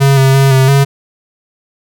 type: tone with pitch steps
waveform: square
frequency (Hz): 137.7 / 134.1 / 136.4 / 132.5 / 138.7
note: C#3 / C3 / C#3 / C3 / C#3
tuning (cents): -11 / +43 / -28 / +22 / +1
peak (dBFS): -6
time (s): 0-0.85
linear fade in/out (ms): 20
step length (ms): 170
effects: none